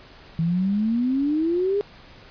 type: exponential sweep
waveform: sine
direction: up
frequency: 160.6 to 415.3 Hz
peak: -19 dBFS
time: 0.39-1.81 s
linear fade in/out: 0 ms
effects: pink hiss -47 dBFS RMS until 2.3 s + resampled to 11025 Hz